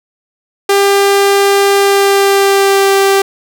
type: tone with pitch glide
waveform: sawtooth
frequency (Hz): 398.2 to 392.3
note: G4 to G4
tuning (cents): +27 to +1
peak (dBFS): -3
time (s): 0.69-3.22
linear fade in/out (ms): 5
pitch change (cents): -26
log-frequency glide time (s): 1.78-2.93
effects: none